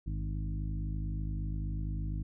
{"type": "harmonic tone with a mistuned harmonic", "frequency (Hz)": 51.91, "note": "G#1", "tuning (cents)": 0, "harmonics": [1, 2, 3, 4, 5, 6], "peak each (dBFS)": [-34, -39, -40, -49, -49, -49], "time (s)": [0.06, 2.23], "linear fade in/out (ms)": 10, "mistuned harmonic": 2, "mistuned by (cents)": -57, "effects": []}